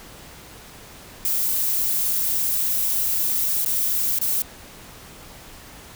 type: noise with dropouts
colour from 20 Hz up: violet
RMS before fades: -22 dBFS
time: 1.25-4.42 s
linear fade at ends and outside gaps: 1 ms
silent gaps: 3.648-3.66 / 4.187-4.213 s
effects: pink hiss -43 dBFS RMS until 5.95 s